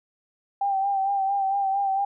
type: tone with vibrato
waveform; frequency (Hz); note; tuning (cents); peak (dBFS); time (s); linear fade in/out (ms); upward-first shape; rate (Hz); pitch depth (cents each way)
sine; 786; G5; +4; -21; 0.61-2.05; 5; sine; 4.4; 38
effects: none